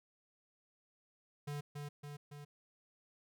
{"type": "tone with echo", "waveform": "square", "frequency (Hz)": 145.5, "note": "D3", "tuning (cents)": -16, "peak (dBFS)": -40, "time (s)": [1.47, 1.61], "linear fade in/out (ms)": 10, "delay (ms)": 280, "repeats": 3, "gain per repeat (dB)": -3, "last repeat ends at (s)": 2.45, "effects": []}